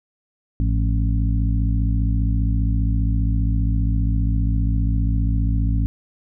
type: harmonic tone with a mistuned harmonic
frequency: 55 Hz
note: A1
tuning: in tune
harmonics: 1 / 2 / 3 / 4 / 5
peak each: -18 / -22 / -29 / -31 / -30 dBFS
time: 0.6-5.86 s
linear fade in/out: 0 ms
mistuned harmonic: 3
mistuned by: +100 cents
effects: none